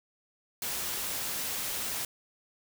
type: noise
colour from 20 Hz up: white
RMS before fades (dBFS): -34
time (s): 0.62-2.05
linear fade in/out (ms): 2
effects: none

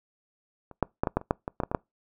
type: clicks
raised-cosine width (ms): 1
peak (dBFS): -30 / -8 / -10 / -11 / -9 / -28 / -8 / -17 / -13 / -13 / -17 / -9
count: 12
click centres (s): 0.713 / 0.827 / 1.035 / 1.072 / 1.17 / 1.214 / 1.309 / 1.479 / 1.602 / 1.635 / 1.715 / 1.748
effects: noise-tail reverb RT60 0.2 s tail -26 dB re dry

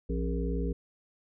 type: harmonic tone with a mistuned harmonic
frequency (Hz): 58.27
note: A#1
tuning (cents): 0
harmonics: 1 / 3 / 5 / 7 / 8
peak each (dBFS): -30 / -35 / -37 / -38 / -39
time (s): 0.09-0.73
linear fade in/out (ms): 10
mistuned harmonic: 5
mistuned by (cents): -120
effects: none

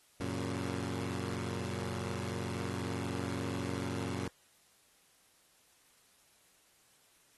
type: chord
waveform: 15% pulse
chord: F# major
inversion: none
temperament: equal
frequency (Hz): 92.5 / 116.54 / 138.59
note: F#2 / A#2 / C#3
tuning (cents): 0 / 0 / 0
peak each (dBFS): -32 / -33 / -36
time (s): 0.2-4.28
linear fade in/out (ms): 5
effects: white hiss -66 dBFS RMS until 7.37 s + AAC 32 kbps

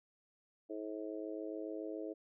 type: harmonic tone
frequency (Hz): 107.1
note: A2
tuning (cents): -46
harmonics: 3 / 4 / 5 / 6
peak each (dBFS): -43 / -45 / -47 / -49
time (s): 0.69-2.14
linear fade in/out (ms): 20
effects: none

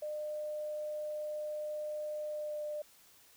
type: tone with pitch glide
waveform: sine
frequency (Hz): 604 to 599.1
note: D5 to D5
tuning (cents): +48 to +34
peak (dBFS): -36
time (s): 0.02-2.82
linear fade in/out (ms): 5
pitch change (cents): -14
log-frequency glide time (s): 2.24-2.66
effects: white hiss -62 dBFS RMS until 3.36 s

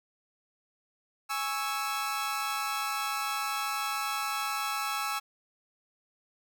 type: chord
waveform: sawtooth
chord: C# minor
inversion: second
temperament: equal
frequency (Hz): 830.6 / 1108.7 / 1318.5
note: G#5 / C#6 / E6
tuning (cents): 0 / 0 / 0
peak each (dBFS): -32 / -33 / -29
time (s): 1.29-5.2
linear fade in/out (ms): 20
effects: none

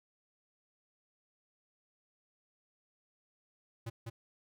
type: tone with echo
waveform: square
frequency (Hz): 114.4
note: A#2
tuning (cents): -32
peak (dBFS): -38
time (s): 3.86-3.9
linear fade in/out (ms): 10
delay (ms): 200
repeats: 1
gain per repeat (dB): -2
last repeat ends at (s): 4.1
effects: none

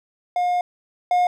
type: tone pair in turn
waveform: triangle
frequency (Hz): 714 / 716.6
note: F5 / F5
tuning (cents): +38 / +44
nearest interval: unison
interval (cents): 6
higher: second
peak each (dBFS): -16 / -13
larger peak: second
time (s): 0.36-0.61 / 1.11-1.27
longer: first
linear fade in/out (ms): 2
effects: none

